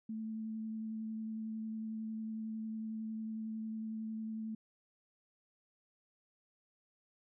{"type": "tone with vibrato", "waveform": "sine", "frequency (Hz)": 220.1, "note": "A3", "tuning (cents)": 1, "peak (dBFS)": -38, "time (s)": [0.09, 4.55], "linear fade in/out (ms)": 5, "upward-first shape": "triangle", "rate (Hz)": 11, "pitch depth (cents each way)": 14, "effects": []}